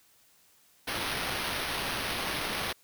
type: noise with sample-and-hold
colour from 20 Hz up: blue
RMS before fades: -33 dBFS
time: 0.87-2.73 s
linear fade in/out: 10 ms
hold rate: 7350 Hz
effects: white hiss -63 dBFS RMS until 2.83 s